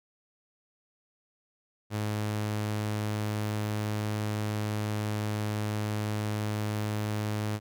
sawtooth tone, 105.9 Hz, G#2, 34 cents sharp, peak -25 dBFS, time 1.9-7.6 s, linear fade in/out 50 ms, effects none

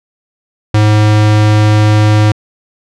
square tone, 106.3 Hz, G#2, 41 cents sharp, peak -6 dBFS, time 0.74-2.32 s, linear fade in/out 5 ms, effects low-pass 6000 Hz 12 dB/octave

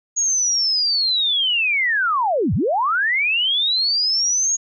sine linear two-way sweep, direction down then up, 6700 to 73.1 to 6700 Hz, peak -16 dBFS, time 0.16-4.57 s, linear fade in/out 20 ms, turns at 2.54 s, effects none

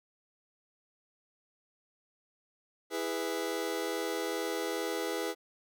sawtooth chord, E major, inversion none, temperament just, 329.6 / 412 / 494.4 Hz, E4 / G#4 / B4, 0 / -14 / +2 cents, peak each -33 / -32 / -32 dBFS, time 2.9-5.35 s, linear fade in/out 50 ms, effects none

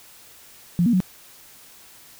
sine tone with pitch steps, 174.2 / 238.1 / 184.6 Hz, F3 / A#3 / F#3, -4 / +37 / -4 cents, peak -15 dBFS, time 0.79-1.003 s, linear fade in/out 0 ms, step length 71 ms, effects white hiss -48 dBFS RMS until 2.19 s

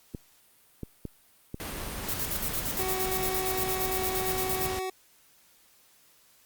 clicks, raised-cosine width 3 ms, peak -22 dBFS, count 4, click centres 0.148 / 0.833 / 1.053 / 1.544 s
pink noise, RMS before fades -36 dBFS, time 1.6-4.79 s, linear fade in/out 0 ms
violet noise with tremolo, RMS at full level -30 dBFS, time 2.08-4.67 s, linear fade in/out 10 ms, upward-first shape square, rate 8.7 Hz, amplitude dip 70%
25% pulse tone, 375.3 Hz, F#4, 25 cents sharp, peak -27 dBFS, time 2.79-4.9 s, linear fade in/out 5 ms
effects white hiss -61 dBFS RMS until 6.45 s + Opus 48 kbps

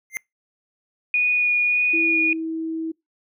square tone with exponential growth, 2093 Hz, C7, in tune, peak -21 dBFS, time 0.1-0.17 s, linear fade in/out 0 ms, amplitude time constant 15 ms
sine tone with vibrato, 2457 Hz, D#7, 22 cents flat, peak -16 dBFS, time 1.14-2.33 s, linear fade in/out 2 ms, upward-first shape sine, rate 1.7 Hz, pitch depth 9 cents each way
sine tone with pitch glide, 329.6 to 323.2 Hz, E4 to E4, 0 to -34 cents, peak -24 dBFS, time 1.93-2.92 s, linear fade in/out 10 ms, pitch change -34 cents, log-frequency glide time 2.12-2.19 s
effects noise-tail reverb RT60 0.2 s tail -26 dB re dry

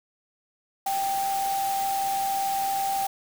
sine tone in noise, 784 Hz, G5, in tune, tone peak -24 dBFS, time 0.86-3.07 s, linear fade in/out 5 ms, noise white, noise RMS -35 dBFS, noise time 0.86-3.07 s, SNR +8 dB, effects none

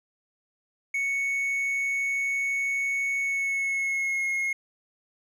triangle tone with pitch glide, 2217 to 2158 Hz, C#7 to C#7, 0 to -47 cents, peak -23 dBFS, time 0.94-4.53 s, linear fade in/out 5 ms, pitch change -47 cents, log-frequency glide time 3.2-4.27 s, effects none

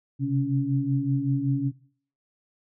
sine tone cluster, 131.4 / 136.7 / 279.6 Hz, C3 / C#3 / C#4, +8 / -24 / +15 cents, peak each -26 dBFS, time 0.19-1.72 s, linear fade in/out 50 ms, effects noise-tail reverb RT60 0.5 s tail -19 dB re dry

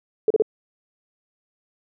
sine tone bursts, 434.4 Hz, A4, 22 cents flat, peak -13 dBFS, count 3, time 0.28-0.422 s, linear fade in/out 2 ms, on 24 ms, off 35 ms, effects none

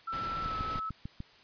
sine tone with pitch glide, 1335 to 1301.5 Hz, E6 to E6, +22 to -22 cents, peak -33 dBFS, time 0.07-0.9 s, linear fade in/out 10 ms, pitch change -44 cents, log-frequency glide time 0.4-0.55 s
pink noise, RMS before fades -41 dBFS, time 0.12-0.8 s, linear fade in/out 10 ms
click train, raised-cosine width 5 ms, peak -26 dBFS, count 6, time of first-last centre 0.46-1.204 s, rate 6.72 Hz
effects white hiss -58 dBFS RMS until 1.43 s + resampled to 11025 Hz

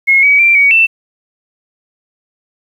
sine tone with pitch steps, 2165 / 2269 / 2358 / 2252 / 2670 Hz, C#7 / C#7 / D7 / C#7 / E7, -41 / +40 / +6 / +27 / +22 cents, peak -5 dBFS, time 0.07-0.87 s, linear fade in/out 20 ms, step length 160 ms, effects 7-bit

